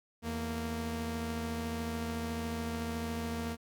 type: tone pair together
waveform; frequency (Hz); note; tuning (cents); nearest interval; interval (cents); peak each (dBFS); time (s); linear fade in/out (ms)
sawtooth; 81.68 / 231.2; E2 / A#3; -15 / -14; octave + tritone; 1801; -35 / -32; 0.22-3.57; 50
effects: none